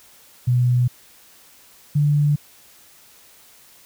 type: tone pair in turn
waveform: sine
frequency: 123.6 / 146.72 Hz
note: B2 / D3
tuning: +2 / -1 cents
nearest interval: minor third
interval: 297 cents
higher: second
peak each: -14 dBFS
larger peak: neither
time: 0.47-0.88 / 1.95-2.36 s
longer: neither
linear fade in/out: 10 ms
effects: white hiss -50 dBFS RMS until 3.85 s